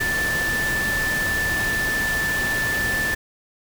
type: tone in noise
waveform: sine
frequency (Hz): 1760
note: A6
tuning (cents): 0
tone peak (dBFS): -21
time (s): 0-3.15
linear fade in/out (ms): 10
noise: pink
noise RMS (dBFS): -28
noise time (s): 0-3.15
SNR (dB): +4
effects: none